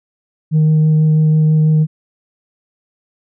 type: tone with vibrato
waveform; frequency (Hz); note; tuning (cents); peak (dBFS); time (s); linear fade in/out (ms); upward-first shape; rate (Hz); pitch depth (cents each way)
sine; 155.4; D#3; -2; -6; 0.51-1.87; 50; sine; 6.1; 9
effects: tanh soft clip ceiling -7 dBFS